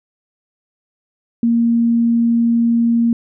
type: tone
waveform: sine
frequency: 233.1 Hz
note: A#3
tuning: in tune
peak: -11 dBFS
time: 1.43-3.13 s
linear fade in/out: 2 ms
effects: none

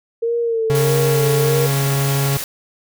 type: tone with vibrato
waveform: sine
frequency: 457.2 Hz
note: A#4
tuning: 34 cents flat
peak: -16 dBFS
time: 0.22-1.67 s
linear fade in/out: 10 ms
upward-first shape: sine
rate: 1.6 Hz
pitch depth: 51 cents each way
type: tone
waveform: 45% pulse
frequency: 138.59 Hz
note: C#3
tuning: in tune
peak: -16 dBFS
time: 0.7-2.37 s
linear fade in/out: 0 ms
type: noise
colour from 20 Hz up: white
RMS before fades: -26 dBFS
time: 0.75-2.44 s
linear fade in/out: 0 ms
type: clicks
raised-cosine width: 3 ms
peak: -26 dBFS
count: 12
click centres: 0.872 / 0.904 / 1.059 / 1.271 / 1.331 / 1.464 / 1.593 / 1.737 / 1.831 / 1.862 / 1.927 / 1.959 s
effects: none

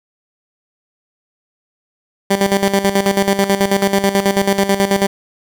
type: tone with tremolo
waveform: 15% pulse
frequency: 197.2 Hz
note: G3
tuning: 11 cents sharp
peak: -4 dBFS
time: 2.3-5.07 s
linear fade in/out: 10 ms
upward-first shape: square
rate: 9.2 Hz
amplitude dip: 70%
effects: none

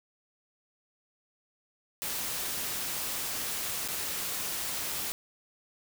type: noise with dropouts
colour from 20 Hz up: white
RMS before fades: -34 dBFS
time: 2.02-5.12 s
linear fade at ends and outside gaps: 0 ms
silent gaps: 3.877-3.885 s
effects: none

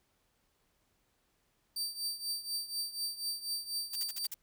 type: tone with tremolo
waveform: sawtooth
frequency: 4650 Hz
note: D8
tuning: 18 cents flat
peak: -29 dBFS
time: 1.76-4.27 s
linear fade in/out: 5 ms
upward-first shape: triangle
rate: 4.1 Hz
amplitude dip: 85%
type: noise bursts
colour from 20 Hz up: blue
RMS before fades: -40 dBFS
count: 6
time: 3.93-4.343 s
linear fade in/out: 5 ms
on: 28 ms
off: 49 ms
effects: pink hiss -75 dBFS RMS until 4.42 s

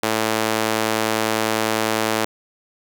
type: tone with high-pass filter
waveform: sawtooth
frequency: 110 Hz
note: A2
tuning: in tune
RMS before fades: -21 dBFS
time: 0.03-2.25 s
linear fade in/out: 5 ms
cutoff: 380 Hz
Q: 0.66
effects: none

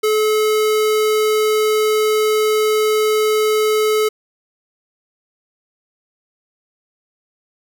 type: tone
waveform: square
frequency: 430 Hz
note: A4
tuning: 40 cents flat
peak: -14 dBFS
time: 0.03-4.09 s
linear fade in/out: 10 ms
effects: none

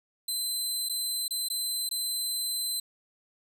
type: tone with dropouts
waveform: 20% pulse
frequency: 4060 Hz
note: B7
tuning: 47 cents sharp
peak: -23 dBFS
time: 0.28-2.8 s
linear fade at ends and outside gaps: 5 ms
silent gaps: 0.888-0.895 / 1.281-1.307 / 1.486-1.5 / 1.891-1.911 s
effects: none

